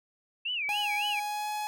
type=tone with vibrato; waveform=sine; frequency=2611 Hz; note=E7; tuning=17 cents flat; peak=-29 dBFS; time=0.45-1.2 s; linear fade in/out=10 ms; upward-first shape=sine; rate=3.6 Hz; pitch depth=240 cents each way
type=tone with pitch glide; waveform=45% pulse; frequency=829 to 843 Hz; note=G#5 to G#5; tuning=-3 to +26 cents; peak=-31 dBFS; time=0.69-1.67 s; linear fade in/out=0 ms; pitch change=+29 cents; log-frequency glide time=1.16-1.49 s
effects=none